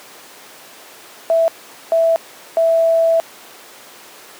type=tone bursts at uneven times; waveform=sine; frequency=659 Hz; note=E5; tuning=1 cent flat; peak=-10 dBFS; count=3; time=1.3-1.48 / 1.92-2.16 / 2.57-3.2 s; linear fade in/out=0 ms; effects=pink hiss -39 dBFS RMS until 4.39 s + high-pass 400 Hz 12 dB/octave